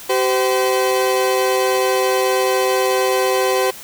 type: tone pair together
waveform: 30% pulse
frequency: 383.6 / 513 Hz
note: G4 / C5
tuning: -37 / -34 cents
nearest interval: perfect fourth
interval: 503 cents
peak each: -15 dBFS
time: 0.09-3.71 s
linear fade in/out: 10 ms
effects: white hiss -36 dBFS RMS until 3.83 s